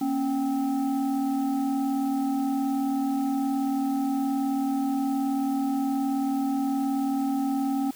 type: tone with frequency modulation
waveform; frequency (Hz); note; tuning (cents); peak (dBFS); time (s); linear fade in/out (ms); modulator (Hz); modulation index
sine; 275.4; C#4; -11; -23; 0.01-7.91; 5; 512; 0.73
effects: white hiss -48 dBFS RMS until 7.95 s